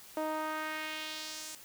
sawtooth tone with band-pass filter sweep, 311.1 Hz, D#4, in tune, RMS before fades -38 dBFS, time 0.17-1.55 s, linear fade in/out 0 ms, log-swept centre 680 to 8100 Hz, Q 1.5, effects white hiss -53 dBFS RMS until 1.64 s

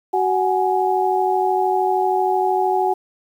sine tone cluster, 375.1 / 742 / 835 Hz, F#4 / F#5 / G#5, +24 / +5 / +9 cents, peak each -20 dBFS, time 0.13-2.94 s, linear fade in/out 10 ms, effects 8-bit

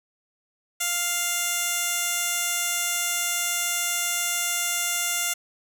15% pulse tone with band-pass filter, 698.5 Hz, F5, in tune, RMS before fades -26 dBFS, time 0.8-5.34 s, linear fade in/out 10 ms, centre 9500 Hz, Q 0.75, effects none

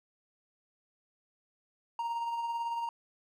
triangle tone with tremolo, 932.3 Hz, A#5, in tune, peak -28 dBFS, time 1.99-2.89 s, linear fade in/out 2 ms, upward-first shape triangle, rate 18 Hz, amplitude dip 45%, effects none

